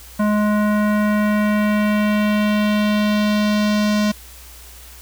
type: tone with low-pass filter sweep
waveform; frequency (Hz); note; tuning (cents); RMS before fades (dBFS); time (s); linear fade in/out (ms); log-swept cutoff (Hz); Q
square; 209.8; G#3; +18; -17; 0.19-4.12; 10; 1300 to 5600; 1.5
effects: added 60 Hz sine -41 dBFS peak until 5.01 s + white hiss -42 dBFS RMS until 5.01 s